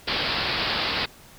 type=low-pass noise; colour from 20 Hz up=white; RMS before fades=-26 dBFS; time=0.07-1.06 s; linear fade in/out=10 ms; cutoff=4900 Hz; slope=96 dB/octave; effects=pink hiss -49 dBFS RMS until 1.38 s